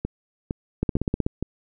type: two click trains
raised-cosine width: 3 ms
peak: -13 / -9 dBFS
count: 4 / 8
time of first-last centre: 0.05-1.426 / 0.83-1.265 s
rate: 2.18 / 16.1 Hz
effects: none